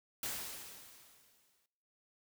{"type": "noise with exponential decay", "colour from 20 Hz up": "white", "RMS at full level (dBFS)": -38, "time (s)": [0.23, 1.66], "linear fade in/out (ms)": 2, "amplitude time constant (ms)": 310, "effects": ["noise-tail reverb RT60 1.0 s tail -21 dB re dry"]}